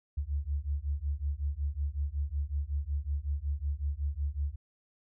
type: beating tone pair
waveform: sine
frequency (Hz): 69.3 / 74.7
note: C#2 / D2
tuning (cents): 0 / +30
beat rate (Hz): 5.4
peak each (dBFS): -33 / -33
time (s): 0.17-4.56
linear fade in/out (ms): 10
effects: none